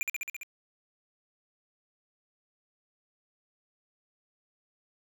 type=tone with echo; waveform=square; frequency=2390 Hz; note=D7; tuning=30 cents sharp; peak=-27 dBFS; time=0.01-0.03 s; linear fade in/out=0 ms; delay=67 ms; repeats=6; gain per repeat=-2 dB; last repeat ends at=0.432 s; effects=none